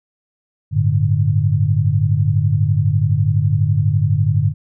sine chord, G suspended second, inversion none, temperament equal, 98 / 110 / 146.83 Hz, G2 / A2 / D3, 0 / 0 / 0 cents, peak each -17 dBFS, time 0.71-4.54 s, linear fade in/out 50 ms, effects none

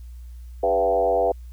sine tone with frequency modulation, 587.3 Hz, D5, in tune, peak -17 dBFS, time 0.63-1.32 s, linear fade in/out 5 ms, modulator 91.4 Hz, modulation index 1.9, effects added 60 Hz sine -36 dBFS peak until 1.52 s + white hiss -62 dBFS RMS until 1.52 s

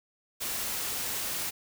white noise, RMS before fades -33 dBFS, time 0.4-1.51 s, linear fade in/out 20 ms, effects none

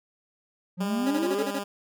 triangle exponential sweep, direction up, 174.5 to 466.2 Hz, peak -23 dBFS, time 0.77-1.47 s, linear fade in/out 50 ms
10% pulse tone, 201.6 Hz, G3, 49 cents sharp, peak -23 dBFS, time 0.8-1.64 s, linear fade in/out 10 ms
25% pulse tone bursts, 277.2 Hz, C#4, in tune, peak -24 dBFS, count 7, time 1.06-1.592 s, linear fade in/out 10 ms, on 52 ms, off 28 ms
effects none

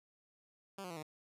10% pulse tone with pitch steps, 196 / 180.77 / 166.73 / 153.78 Hz, G3 / F#3 / E3 / D#3, 0 / -40 / +20 / -20 cents, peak -35 dBFS, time 0.78-1.028 s, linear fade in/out 5 ms, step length 62 ms, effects resampled to 32000 Hz

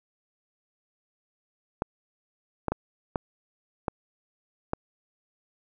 clicks, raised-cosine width 1 ms, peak -12 dBFS, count 6, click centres 1.821 / 2.683 / 2.72 / 3.158 / 3.882 / 4.734 s, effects none

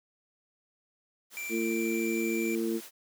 white high-pass noise, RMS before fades -46 dBFS, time 1.3-2.91 s, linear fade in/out 50 ms, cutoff 300 Hz, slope 12 dB/octave
square tone, 2349 Hz, D7, in tune, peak -36 dBFS, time 1.37-2.55 s, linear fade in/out 0 ms
harmonic tone, 113.1 Hz, A2, 48 cents sharp, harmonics 2 / 3 / 4, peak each -32 / -30 / -36 dBFS, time 1.49-2.81 s, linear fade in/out 50 ms
effects none

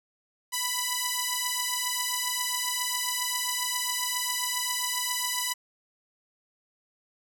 5% pulse beating tone pair, 987.8 / 995.2 Hz, B5 / B5, 0 / +13 cents, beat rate 7.4 Hz, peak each -18 dBFS, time 0.52-5.54 s, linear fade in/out 20 ms, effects none

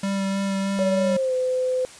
square tone with vibrato, 195.6 Hz, G3, 4 cents flat, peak -23 dBFS, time 0.03-1.17 s, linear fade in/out 5 ms, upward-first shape sine, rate 3.2 Hz, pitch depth 12 cents each way
sine tone with pitch glide, 566 to 510.1 Hz, C#5 to C5, +36 to -44 cents, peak -20 dBFS, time 0.79-1.85 s, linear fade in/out 0 ms, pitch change -180 cents, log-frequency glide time 0.97-1.34 s
effects white hiss -44 dBFS RMS until 1.99 s + resampled to 22050 Hz

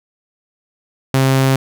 sawtooth tone, 133.4 Hz, C3, 34 cents sharp, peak -7 dBFS, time 1.14-1.56 s, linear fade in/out 2 ms, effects none

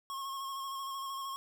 square tone with vibrato, 1086 Hz, C#6, 36 cents flat, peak -38 dBFS, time 0.1-1.36 s, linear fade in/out 0 ms, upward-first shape square, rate 13 Hz, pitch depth 23 cents each way, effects none

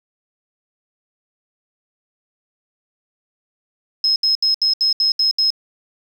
sine tone bursts, 5150 Hz, E8, 41 cents flat, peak -13 dBFS, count 8, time 4.04-5.504 s, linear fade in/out 2 ms, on 120 ms, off 72 ms, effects 7-bit

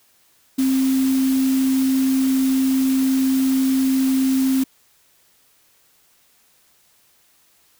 sine tone in noise, 264.2 Hz, C4, 17 cents sharp, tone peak -15 dBFS, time 0.58-4.64 s, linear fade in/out 10 ms, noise white, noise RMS -32 dBFS, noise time 0.58-4.64 s, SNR +14 dB, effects white hiss -58 dBFS RMS until 7.79 s

